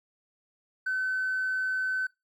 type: tone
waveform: triangle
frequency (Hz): 1521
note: F#6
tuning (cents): +47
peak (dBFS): -23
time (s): 0.86-2.07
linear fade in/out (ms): 10
effects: noise-tail reverb RT60 0.2 s tail -22 dB re dry + tanh soft clip ceiling -24 dBFS